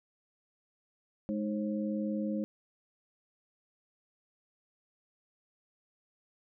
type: tone cluster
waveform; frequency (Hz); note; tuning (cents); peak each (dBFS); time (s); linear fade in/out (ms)
sine; 210.2 / 310.4 / 536; G#3 / D#4 / C5; +21 / -4 / +42; -32 / -37 / -39; 1.29-2.44; 0
effects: none